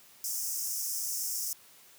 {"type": "high-pass noise", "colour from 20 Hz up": "pink", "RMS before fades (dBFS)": -34, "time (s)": [0.24, 1.53], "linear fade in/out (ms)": 2, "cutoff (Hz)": 5200, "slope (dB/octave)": 96, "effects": ["white hiss -57 dBFS RMS until 1.98 s", "high-pass 80 Hz 12 dB/octave"]}